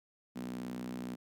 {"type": "tone with high-pass filter", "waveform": "sawtooth", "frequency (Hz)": 61.74, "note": "B1", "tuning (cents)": 0, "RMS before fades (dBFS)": -41, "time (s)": [0.35, 1.16], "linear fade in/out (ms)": 20, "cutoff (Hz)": 220, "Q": 6.3, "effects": []}